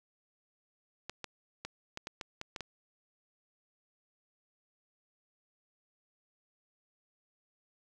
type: clicks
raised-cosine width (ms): 0.2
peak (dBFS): -22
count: 9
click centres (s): 1.096 / 1.243 / 1.65 / 1.974 / 2.071 / 2.212 / 2.414 / 2.562 / 2.607
effects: none